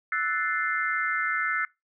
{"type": "chord", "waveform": "sine", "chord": "F# half-diminished seventh", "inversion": "third", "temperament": "equal", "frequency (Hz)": [1318.5, 1480, 1760, 2093], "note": ["E6", "F#6", "A6", "C7"], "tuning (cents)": [0, 0, 0, 0], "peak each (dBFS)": -30, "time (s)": [0.12, 1.65], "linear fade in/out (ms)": 2, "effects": ["noise-tail reverb RT60 0.2 s tail -22 dB re dry"]}